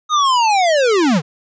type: linear sweep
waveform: square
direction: down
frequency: 1258 to 133.9 Hz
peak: -12 dBFS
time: 0.09-1.22 s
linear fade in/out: 50 ms
effects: resampled to 16000 Hz